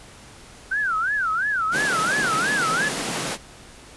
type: tone with vibrato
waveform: sine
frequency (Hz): 1480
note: F#6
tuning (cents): 0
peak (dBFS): -20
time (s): 0.71-2.89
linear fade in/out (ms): 10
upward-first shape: sine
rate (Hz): 2.9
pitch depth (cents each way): 260
type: high-pass noise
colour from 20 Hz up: pink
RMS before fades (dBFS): -27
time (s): 1.71-3.38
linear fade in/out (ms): 50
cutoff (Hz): 140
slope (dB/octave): 48
effects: pink hiss -45 dBFS RMS until 3.96 s + resampled to 24000 Hz